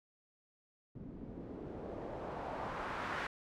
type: noise with low-pass filter sweep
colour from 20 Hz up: white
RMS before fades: -43 dBFS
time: 0.95-3.27 s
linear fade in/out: 5 ms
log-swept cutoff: 210 to 1700 Hz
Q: 1.4
effects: none